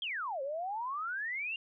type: exponential two-way sweep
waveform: sine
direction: down then up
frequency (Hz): 3341 to 524 to 2837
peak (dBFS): -34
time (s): 0.02-1.56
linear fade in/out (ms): 2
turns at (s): 0.42
effects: none